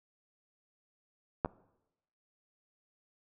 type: clicks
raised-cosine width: 1 ms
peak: -13 / -26 dBFS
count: 2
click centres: 1.448 / 1.459 s
effects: noise-tail reverb RT60 0.9 s tail -23 dB re dry